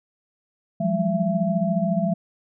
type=tone cluster; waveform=sine; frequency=171.7 / 186.1 / 205.6 / 670 Hz; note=F3 / F#3 / G#3 / E5; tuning=-29 / +10 / -17 / +28 cents; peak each=-25 dBFS; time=0.8-2.14 s; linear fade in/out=10 ms; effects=none